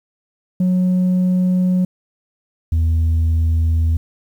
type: tone pair in turn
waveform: sine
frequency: 182.7 / 81.38 Hz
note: F#3 / E2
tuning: -22 / -22 cents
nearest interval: octave + major second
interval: 1400 cents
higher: first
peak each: -10 dBFS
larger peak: neither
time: 0.6-1.85 / 2.72-3.97 s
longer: neither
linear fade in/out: 5 ms
effects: tanh soft clip ceiling -12 dBFS + 8-bit